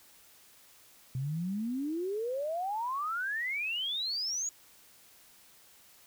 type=exponential sweep; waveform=sine; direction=up; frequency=125.4 to 6880 Hz; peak=-31 dBFS; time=1.15-4.49 s; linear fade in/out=2 ms; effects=white hiss -59 dBFS RMS until 6.06 s